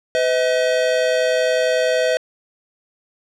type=tone pair together; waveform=square; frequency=506 / 636.9 Hz; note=B4 / D#5; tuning=+42 / +40 cents; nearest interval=major third; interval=398 cents; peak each=-19 dBFS; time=0.15-2.17 s; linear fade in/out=0 ms; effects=low-pass 6000 Hz 12 dB/octave